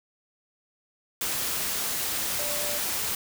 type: tone in noise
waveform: sine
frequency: 587.3 Hz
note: D5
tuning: in tune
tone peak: -35 dBFS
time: 2.39-2.78 s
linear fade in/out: 2 ms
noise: white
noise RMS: -29 dBFS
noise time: 1.21-3.15 s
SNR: -9 dB
effects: none